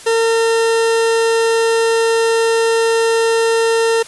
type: tone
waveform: 40% pulse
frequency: 455.3 Hz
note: A#4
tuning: 41 cents flat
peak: -11 dBFS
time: 0.06-4.03 s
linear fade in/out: 10 ms
effects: white hiss -36 dBFS RMS until 4.07 s + resampled to 24000 Hz